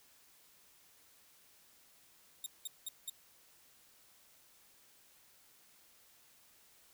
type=tone bursts; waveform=10% pulse; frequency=3700 Hz; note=A#7; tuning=14 cents flat; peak=-31 dBFS; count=4; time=2.44-3.098 s; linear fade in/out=2 ms; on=22 ms; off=190 ms; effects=white hiss -65 dBFS RMS until 6.93 s